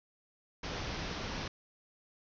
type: low-pass noise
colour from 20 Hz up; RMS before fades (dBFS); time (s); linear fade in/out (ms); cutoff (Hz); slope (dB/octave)
pink; -39; 0.63-1.48; 5; 6000; 96
effects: none